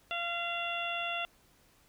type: harmonic tone with a mistuned harmonic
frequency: 689 Hz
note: F5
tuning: 24 cents flat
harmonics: 1 / 2 / 3 / 4 / 5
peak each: -38 / -39 / -44 / -36 / -41 dBFS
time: 0.11-1.25 s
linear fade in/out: 0 ms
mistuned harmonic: 3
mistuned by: -16 cents
effects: pink hiss -65 dBFS RMS until 1.88 s